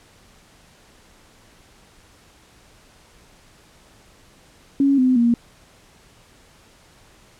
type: tone with pitch steps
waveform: sine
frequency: 277.2 / 255.7 / 235.8 Hz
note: C#4 / C4 / A#3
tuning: 0 / -40 / +20 cents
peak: -13 dBFS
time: 4.8-5.34 s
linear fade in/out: 2 ms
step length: 180 ms
effects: pink hiss -52 dBFS RMS until 7.39 s + low-pass 10000 Hz 12 dB/octave